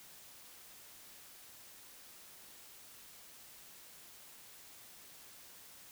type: silence
effects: white hiss -56 dBFS RMS until 5.91 s